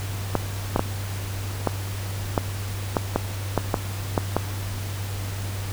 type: clicks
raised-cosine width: 1 ms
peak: -5 dBFS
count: 11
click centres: 0.353 / 0.761 / 0.794 / 1.673 / 2.378 / 2.968 / 3.16 / 3.577 / 3.742 / 4.178 / 4.366 s
effects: added 98 Hz sine -28 dBFS peak until 5.72 s + pink hiss -36 dBFS RMS until 5.72 s